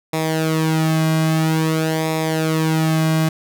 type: tone with flanger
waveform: sawtooth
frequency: 159.1 Hz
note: D#3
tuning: 39 cents sharp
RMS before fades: -18 dBFS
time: 0.13-3.29 s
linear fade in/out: 5 ms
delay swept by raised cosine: 0.66 to 2.26 ms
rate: 0.5 Hz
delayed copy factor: -0.7
effects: none